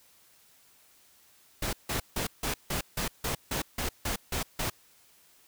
pink noise bursts, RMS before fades -31 dBFS, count 12, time 1.62-4.7 s, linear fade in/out 5 ms, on 110 ms, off 160 ms, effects white hiss -61 dBFS RMS until 5.47 s

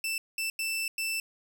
sawtooth tone bursts at uneven times, 2661 Hz, E7, 16 cents sharp, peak -26 dBFS, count 4, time 0.04-0.18 / 0.38-0.5 / 0.59-0.88 / 0.98-1.2 s, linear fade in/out 2 ms, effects none

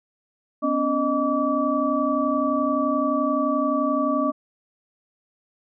sine tone cluster, 250.7 / 282.3 / 617 / 1151 Hz, B3 / C#4 / D#5 / D6, +26 / +32 / -15 / -35 cents, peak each -26 / -24 / -25 / -25 dBFS, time 0.62-4.32 s, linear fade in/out 20 ms, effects none

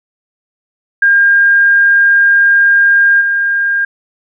sine tone with level steps, 1609 Hz, G6, 45 cents sharp, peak -5 / -10 dBFS, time 1.02-3.85 s, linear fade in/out 5 ms, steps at 3.2 s, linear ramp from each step 20 ms, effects none

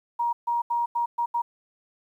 sine tone bursts at uneven times, 946 Hz, A#5, 25 cents sharp, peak -22 dBFS, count 6, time 0.19-0.33 / 0.47-0.62 / 0.7-0.86 / 0.95-1.06 / 1.18-1.26 / 1.34-1.42 s, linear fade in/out 10 ms, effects 10-bit

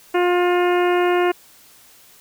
harmonic tone, 355.1 Hz, F4, 29 cents sharp, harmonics 1 / 2 / 3 / 4 / 5 / 6 / 7 / 8, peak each -16 / -22 / -26 / -28 / -30 / -32 / -33 / -34 dBFS, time 0.14-1.32 s, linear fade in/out 10 ms, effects white hiss -49 dBFS RMS until 2.2 s

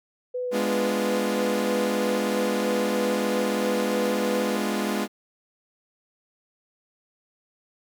sine tone with vibrato, 496.9 Hz, B4, 11 cents sharp, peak -26 dBFS, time 0.34-4.57 s, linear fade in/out 10 ms, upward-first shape sine, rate 4 Hz, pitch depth 9 cents each way
sawtooth chord, G# diminished seventh, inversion none, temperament equal, 207.7 / 246.9 / 293.7 / 349.2 Hz, G#3 / B3 / D4 / F4, 0 / 0 / 0 / 0 cents, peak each -23 / -27 / -29 / -27 dBFS, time 0.51-5.08 s, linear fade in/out 50 ms
effects none

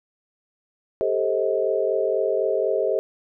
sine chord, A half-diminished seventh, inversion third, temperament just, 396 / 440 / 528 / 633.6 Hz, G4 / A4 / C5 / Eb5, +18 / 0 / +16 / +31 cents, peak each -25 dBFS, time 1.01-2.99 s, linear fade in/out 0 ms, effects none

